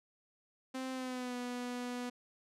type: tone with pitch glide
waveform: sawtooth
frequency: 260.5 to 245.9 Hz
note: C4 to B3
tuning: -7 to -7 cents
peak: -34 dBFS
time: 0.74-2.1 s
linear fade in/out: 10 ms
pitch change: -100 cents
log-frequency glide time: 0.92-1.36 s
effects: low-pass 10000 Hz 12 dB/octave